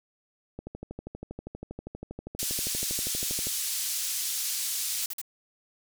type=click train; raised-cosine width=2 ms; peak=-24 dBFS; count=37; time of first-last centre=0.59-3.47 s; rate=12.5 Hz
type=band-pass noise; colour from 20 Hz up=pink; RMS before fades=-31 dBFS; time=2.39-5.06 s; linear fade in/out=2 ms; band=5200 to 16000 Hz; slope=12 dB/octave
type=noise bursts; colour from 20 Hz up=blue; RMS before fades=-35 dBFS; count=3; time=5.02-5.215 s; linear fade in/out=2 ms; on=33 ms; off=48 ms
effects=none